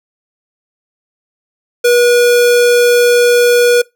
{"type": "tone", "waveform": "square", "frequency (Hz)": 483.3, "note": "B4", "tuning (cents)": -38, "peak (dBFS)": -7, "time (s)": [1.84, 3.82], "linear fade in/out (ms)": 10, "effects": ["noise-tail reverb RT60 0.2 s tail -23 dB re dry"]}